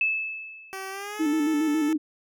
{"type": "tone with exponential decay", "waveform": "sine", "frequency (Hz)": 2614, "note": "E7", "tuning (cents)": -15, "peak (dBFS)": -19, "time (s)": [0.01, 1.03], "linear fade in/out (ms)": 2, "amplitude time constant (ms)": 220}
{"type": "tone with pitch glide", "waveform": "10% pulse", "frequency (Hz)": [384.2, 438.8], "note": ["G4", "A4"], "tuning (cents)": [-35, -5], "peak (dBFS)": -25, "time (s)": [0.73, 1.93], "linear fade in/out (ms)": 0, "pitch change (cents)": 230, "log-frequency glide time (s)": [0.9, 1.27]}
{"type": "tone with vibrato", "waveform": "sine", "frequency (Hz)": 305.2, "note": "D#4", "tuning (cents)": -33, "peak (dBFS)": -21, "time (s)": [1.19, 1.98], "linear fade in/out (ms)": 20, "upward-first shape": "square", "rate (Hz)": 7.2, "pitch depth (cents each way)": 62}
{"effects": []}